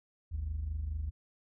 sine tone pair together, 53.17 / 77.78 Hz, G#1 / D#2, +41 / 0 cents, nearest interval perfect fifth, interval 659 cents, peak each -37 / -33 dBFS, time 0.31-1.11 s, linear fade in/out 20 ms, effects tanh soft clip ceiling -29 dBFS

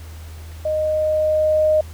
sine tone with level ramp, 618 Hz, D#5, 12 cents flat, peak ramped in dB -18 to -12 dBFS, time 0.65-1.81 s, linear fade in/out 5 ms, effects added 80 Hz sine -33 dBFS peak until 1.93 s + pink hiss -45 dBFS RMS until 1.93 s

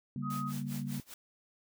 sine chord, G diminished, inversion second, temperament just, 141.12 / 196 / 235.2 Hz, Db3 / G3 / Bb3, +31 / 0 / +16 cents, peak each -38 / -40 / -39 dBFS, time 0.16-1 s, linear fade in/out 2 ms
sine tone, 1255 Hz, D#6, 15 cents sharp, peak -37 dBFS, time 0.22-0.53 s, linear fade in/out 50 ms
white noise with tremolo, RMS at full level -46 dBFS, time 0.3-1.14 s, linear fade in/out 2 ms, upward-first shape sine, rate 5 Hz, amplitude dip 95%
effects none

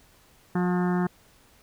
harmonic tone with a mistuned harmonic, 179.3 Hz, F3, 46 cents sharp, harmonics 1 / 2 / 4 / 5 / 6 / 7 / 8 / 9 / 10, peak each -23 / -29 / -35 / -37 / -39 / -40 / -41 / -42 / -43 dBFS, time 0.55-1.07 s, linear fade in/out 5 ms, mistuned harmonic 5, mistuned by -25 cents, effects pink hiss -58 dBFS RMS until 1.62 s

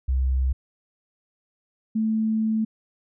sine tone pair in turn, 65.1 / 219.7 Hz, C2 / A3, -8 / -2 cents, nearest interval octave + major sixth, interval 2106 cents, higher second, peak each -19 / -20 dBFS, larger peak first, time 0.08-0.53 / 1.95-2.65 s, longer second, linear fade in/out 10 ms, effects none

